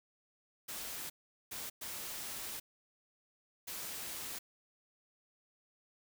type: noise bursts at uneven times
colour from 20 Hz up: white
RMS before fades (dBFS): -43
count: 4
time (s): 0.68-1.1 / 1.51-1.7 / 1.81-2.6 / 3.67-4.39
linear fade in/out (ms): 10
effects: none